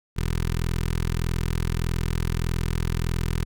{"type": "tone with notch filter", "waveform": "15% pulse", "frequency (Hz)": 41.64, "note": "E1", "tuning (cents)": 18, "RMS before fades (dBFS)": -25, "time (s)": [0.16, 3.45], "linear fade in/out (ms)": 20, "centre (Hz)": 640, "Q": 0.87, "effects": []}